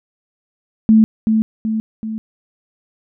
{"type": "tone with echo", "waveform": "sine", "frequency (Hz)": 219.7, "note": "A3", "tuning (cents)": -2, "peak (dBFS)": -6, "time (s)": [0.89, 1.04], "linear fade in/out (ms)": 0, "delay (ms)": 380, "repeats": 3, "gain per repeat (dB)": -5, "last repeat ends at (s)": 2.18, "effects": []}